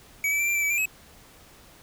square tone with pitch steps, 2273 / 2310 / 2347 / 2368 / 2333 / 2292 / 2377 / 2565 Hz, C#7 / D7 / D7 / D7 / D7 / D7 / D7 / E7, +43 / -29 / -2 / +14 / -12 / -43 / +20 / -48 cents, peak -23 dBFS, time 0.24-0.856 s, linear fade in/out 2 ms, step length 77 ms, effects pink hiss -52 dBFS RMS until 1.82 s

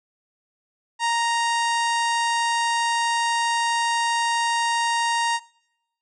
harmonic tone, 932.3 Hz, A#5, in tune, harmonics 1 / 2 / 3 / 4 / 5 / 6 / 7 / 8 / 9 / 10, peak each -21 / -27 / -31 / -33 / -35 / -37 / -38 / -39 / -40 / -41 dBFS, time 0.99-5.4 s, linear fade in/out 50 ms, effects noise-tail reverb RT60 0.9 s tail -24 dB re dry

